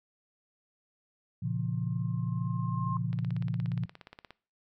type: chord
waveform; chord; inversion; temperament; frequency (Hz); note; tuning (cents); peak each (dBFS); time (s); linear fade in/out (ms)
sine; Bb minor; none; equal with one note detuned; 116.54 / 138.59 / 171.71; Bb2 / Db3 / F3; 0 / 0 / -29; -33 / -34 / -34; 1.42-3.86; 10
type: tone with exponential growth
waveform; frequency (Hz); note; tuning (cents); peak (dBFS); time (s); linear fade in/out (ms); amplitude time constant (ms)
sine; 1062; C6; +25; -32; 1.45-2.97; 2; 330
type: click train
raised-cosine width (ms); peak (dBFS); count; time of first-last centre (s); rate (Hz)
0.3; -30; 21; 3.13-4.306; 17
effects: noise-tail reverb RT60 0.4 s tail -21 dB re dry